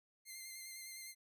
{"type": "tone with vibrato", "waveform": "10% pulse", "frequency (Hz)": 2093, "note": "C7", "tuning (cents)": 0, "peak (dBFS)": -39, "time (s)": [0.25, 1.15], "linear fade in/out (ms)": 50, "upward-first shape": "square", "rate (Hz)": 9.8, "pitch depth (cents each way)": 20, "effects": []}